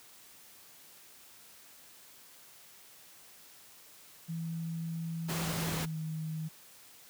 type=tone with pitch glide; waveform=sine; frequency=164.81 to 158.19 Hz; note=E3 to D#3; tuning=0 to +29 cents; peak=-34 dBFS; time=4.28-6.49 s; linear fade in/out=20 ms; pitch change=-71 cents; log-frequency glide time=5.57-5.98 s
type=noise; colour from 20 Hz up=pink; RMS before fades=-36 dBFS; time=5.28-5.86 s; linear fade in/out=20 ms
effects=white hiss -56 dBFS RMS until 7.09 s + high-pass 80 Hz 12 dB/octave